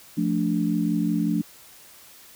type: chord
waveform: sine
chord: D minor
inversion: first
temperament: equal with one note detuned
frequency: 174.61 / 220 / 291.8 Hz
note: F3 / A3 / D4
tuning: 0 / 0 / -11 cents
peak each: -25 dBFS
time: 0.17-1.42 s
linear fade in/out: 10 ms
effects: white hiss -49 dBFS RMS until 2.35 s